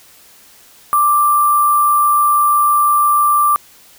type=tone with sample-and-hold; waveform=sine; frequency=1178 Hz; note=D6; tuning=5 cents sharp; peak=-9 dBFS; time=0.93-3.56 s; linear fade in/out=0 ms; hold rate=11025 Hz; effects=white hiss -45 dBFS RMS until 3.98 s